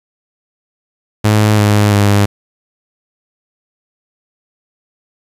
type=tone with pitch steps; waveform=sawtooth; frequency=106.4 / 104.09 / 101.83 Hz; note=G#2 / G#2 / G#2; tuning=+42 / +4 / -34 cents; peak=-4 dBFS; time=1.24-2.26 s; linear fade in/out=10 ms; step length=340 ms; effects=resampled to 32000 Hz + 7-bit